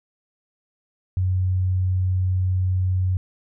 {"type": "tone", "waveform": "sine", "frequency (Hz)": 92.5, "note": "F#2", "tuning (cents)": 0, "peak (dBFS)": -18, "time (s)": [1.17, 3.17], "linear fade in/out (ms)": 0, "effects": []}